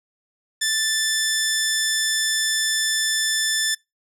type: tone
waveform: 10% pulse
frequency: 1760 Hz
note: A6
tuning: in tune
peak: -10 dBFS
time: 0.61-3.75 s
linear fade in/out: 10 ms
effects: noise-tail reverb RT60 0.2 s tail -24 dB re dry + low-pass 11000 Hz 12 dB/octave